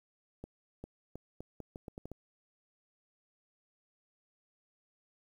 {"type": "accelerating click train", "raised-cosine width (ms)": 2, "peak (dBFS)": -30, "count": 10, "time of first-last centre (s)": [0.44, 2.116], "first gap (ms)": 400, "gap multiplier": 0.79, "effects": ["10-bit"]}